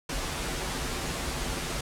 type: noise with comb filter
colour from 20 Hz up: pink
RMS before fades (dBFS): -32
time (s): 0.09-1.81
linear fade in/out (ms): 5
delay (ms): 9.8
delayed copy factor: -0.55
effects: low-pass 10000 Hz 12 dB/octave